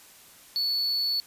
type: tone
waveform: triangle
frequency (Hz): 4435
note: C#8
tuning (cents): 0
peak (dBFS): -23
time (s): 0.56-1.2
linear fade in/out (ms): 0
effects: white hiss -52 dBFS RMS until 1.26 s + resampled to 32000 Hz